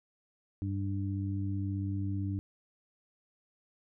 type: harmonic tone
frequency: 98.3 Hz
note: G2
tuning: 5 cents sharp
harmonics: 1 / 2 / 3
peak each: -32 / -40 / -38 dBFS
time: 0.62-2.39 s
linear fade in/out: 0 ms
effects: none